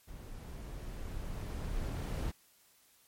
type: noise with level ramp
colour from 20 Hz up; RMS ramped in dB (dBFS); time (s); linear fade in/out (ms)
brown; -47 to -34; 0.07-2.32; 20
effects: white hiss -66 dBFS RMS until 3.07 s + MP3 64 kbps